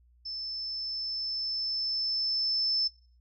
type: tone with level ramp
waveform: sine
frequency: 5274 Hz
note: E8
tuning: in tune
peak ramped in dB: -35 to -25 dBFS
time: 0.25-2.88 s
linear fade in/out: 10 ms
effects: noise-tail reverb RT60 0.4 s tail -18 dB re dry + added 60 Hz sine -59 dBFS peak until 3.2 s